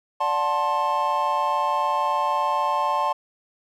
triangle chord, D dominant seventh, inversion none, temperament just, 587.3 / 734.2 / 881 / 1057.2 Hz, D5 / F#5 / A5 / C6, 0 / -14 / +2 / +18 cents, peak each -27 / -28 / -22 / -22 dBFS, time 0.2-3.13 s, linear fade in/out 10 ms, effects none

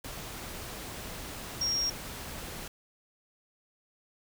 sine tone in noise, 5588 Hz, F8, in tune, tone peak -27 dBFS, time 1.61-1.9 s, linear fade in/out 5 ms, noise pink, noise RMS -41 dBFS, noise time 0.04-2.68 s, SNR +11 dB, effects none

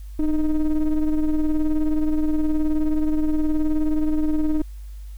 triangle ring-modulated tone, 157.5 Hz, D#3, 21 cents sharp, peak -12 dBFS, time 0.19-4.62 s, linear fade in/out 5 ms, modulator 148 Hz, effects added 50 Hz sine -33 dBFS peak until 5.17 s + white hiss -57 dBFS RMS until 5.17 s

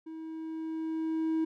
triangle tone with level ramp, 320.5 Hz, E4, 49 cents flat, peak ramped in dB -38 to -23 dBFS, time 0.06-1.45 s, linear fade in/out 10 ms, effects tanh soft clip ceiling -19 dBFS

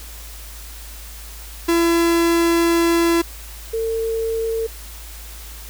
45% pulse / sine tone pair in turn, 337.1 / 451.3 Hz, E4 / A4, +39 / +44 cents, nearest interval perfect fourth, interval 505 cents, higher second, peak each -14 / -19 dBFS, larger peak first, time 1.68-3.22 / 3.73-4.67 s, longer first, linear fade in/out 10 ms, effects added 54 Hz sine -35 dBFS peak until 5.69 s + white hiss -39 dBFS RMS until 5.69 s

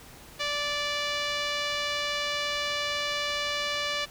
5% pulse tone with low-pass filter, 584 Hz, D5, 10 cents flat, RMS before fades -30 dBFS, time 0.39-4.06 s, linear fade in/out 20 ms, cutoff 3800 Hz, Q 0.98, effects pink hiss -49 dBFS RMS until 4.1 s

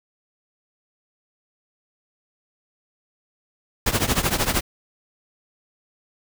pink noise with tremolo, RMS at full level -18 dBFS, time 3.86-4.61 s, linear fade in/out 5 ms, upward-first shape triangle, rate 13 Hz, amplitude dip 90%, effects none

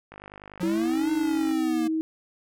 click train, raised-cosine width 0.5 ms, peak -27 dBFS, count 71, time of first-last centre 0.12-1.512 s, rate 50.3 Hz
square linear two-way sweep, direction up then down, 174.61 to 301.4 to 233.4 Hz, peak -29 dBFS, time 0.6-1.88 s, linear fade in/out 10 ms, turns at 1.11 s
sine tone with pitch glide, 329.6 to 318.4 Hz, E4 to D#4, 0 to +40 cents, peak -23 dBFS, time 0.63-2.01 s, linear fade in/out 0 ms, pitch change -60 cents, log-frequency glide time 0.86-0.98 s
effects none

